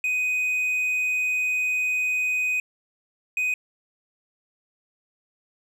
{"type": "tone bursts at uneven times", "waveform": "triangle", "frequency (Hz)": 2500, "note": "D#7", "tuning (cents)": 8, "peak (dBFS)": -20, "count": 2, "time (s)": [[0.04, 2.6], [3.37, 3.54]], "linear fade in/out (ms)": 2, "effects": []}